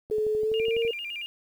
click train, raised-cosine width 2 ms, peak -28 dBFS, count 10, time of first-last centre 0.1-0.85 s, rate 12 Hz
sine tone with pitch glide, 429.3 to 460.1 Hz, A4 to A#4, -43 to -23 cents, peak -23 dBFS, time 0.11-0.91 s, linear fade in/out 5 ms, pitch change +120 cents, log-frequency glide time 0.39-0.78 s
sine tone with vibrato, 2600 Hz, E7, 24 cents flat, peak -32 dBFS, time 0.54-1.26 s, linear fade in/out 0 ms, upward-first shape square, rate 8.9 Hz, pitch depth 150 cents each way
effects 9-bit

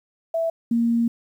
sine tone pair in turn, 659.3 / 233.1 Hz, E5 / A#3, 0 / 0 cents, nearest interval octave + tritone, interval 1800 cents, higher first, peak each -20 / -17 dBFS, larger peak second, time 0.34-0.5 / 0.71-1.08 s, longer second, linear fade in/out 5 ms, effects 9-bit

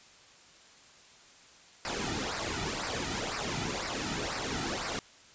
pink noise with flanger, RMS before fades -34 dBFS, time 1.85-4.99 s, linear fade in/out 0 ms, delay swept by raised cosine 0.29 to 1.89 ms, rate 2 Hz, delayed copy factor -0.7, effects white hiss -56 dBFS RMS until 5.34 s + resampled to 16000 Hz

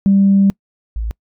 sine tone pair in turn, 196.8 / 55.23 Hz, G3 / A1, +7 / +7 cents, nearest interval octave + minor seventh, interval 2200 cents, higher first, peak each -7 / -18 dBFS, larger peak first, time 0.06-0.5 / 0.96-1.11 s, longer first, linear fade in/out 0 ms, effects noise-tail reverb RT60 0.1 s tail -26 dB re dry + tanh soft clip ceiling -3 dBFS

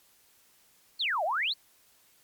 sine exponential two-way sweep, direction down then up, 4601 to 590 to 4601 Hz, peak -26 dBFS, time 0.99-1.54 s, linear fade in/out 20 ms, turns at 1.24 s, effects white hiss -63 dBFS RMS until 2.23 s + MP3 96 kbps

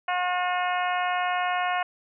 harmonic tone, 360 Hz, F#4, 47 cents flat, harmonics 2 / 3 / 4 / 5 / 6 / 7 / 8, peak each -26 / -30 / -32 / -34 / -36 / -37 / -38 dBFS, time 0.08-1.83 s, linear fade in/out 5 ms, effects none

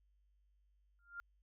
sine tone with exponential growth, 1396.9 Hz, F6, in tune, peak -40 dBFS, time 0.99-1.2 s, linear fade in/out 0 ms, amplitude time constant 45 ms, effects added 50 Hz sine -70 dBFS peak until 1.42 s

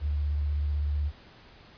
sine tone with vibrato, 73.3 Hz, D2, 3 cents flat, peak -25 dBFS, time 0-1.12 s, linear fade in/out 50 ms, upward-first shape triangle, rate 16 Hz, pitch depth 43 cents each way, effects pink hiss -53 dBFS RMS until 1.77 s + resampled to 11025 Hz

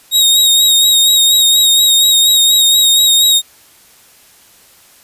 sawtooth tone with vibrato, 3759 Hz, A#7, 14 cents sharp, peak -4 dBFS, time 0.11-3.42 s, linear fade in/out 50 ms, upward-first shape sine, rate 4.2 Hz, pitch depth 34 cents each way, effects white hiss -45 dBFS RMS until 5.03 s + resampled to 32000 Hz

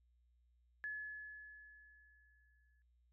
sine tone with exponential decay, 1708 Hz, G#6, 48 cents sharp, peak -40 dBFS, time 0.84-2.82 s, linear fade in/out 0 ms, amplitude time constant 430 ms, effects added 60 Hz sine -70 dBFS peak until 3.12 s

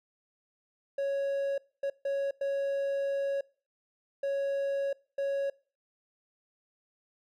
triangle tone bursts at uneven times, 554.4 Hz, C#5, in tune, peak -26 dBFS, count 6, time 0.98-1.58 / 1.83-1.9 / 2.05-2.31 / 2.41-3.41 / 4.23-4.93 / 5.18-5.5 s, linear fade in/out 5 ms, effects noise-tail reverb RT60 0.4 s tail -23 dB re dry

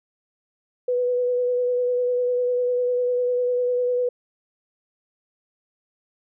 sine tone with vibrato, 493.9 Hz, B4, in tune, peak -19 dBFS, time 0.88-4.09 s, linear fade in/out 5 ms, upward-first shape sine, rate 10 Hz, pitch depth 17 cents each way, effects none

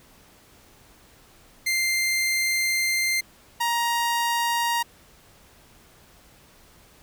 sawtooth tone pair in turn, 2093 / 940.4 Hz, C7 / A#5, 0 / +15 cents, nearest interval octave + major second, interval 1385 cents, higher first, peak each -18 dBFS, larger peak neither, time 1.66-3.21 / 3.6-4.83 s, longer first, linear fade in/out 10 ms, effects pink hiss -54 dBFS RMS until 7.02 s

